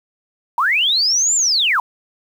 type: linear two-way sweep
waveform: sine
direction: up then down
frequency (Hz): 880 to 7420 to 880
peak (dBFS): -13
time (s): 0.58-1.8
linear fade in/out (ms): 2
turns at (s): 1.35
effects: 7-bit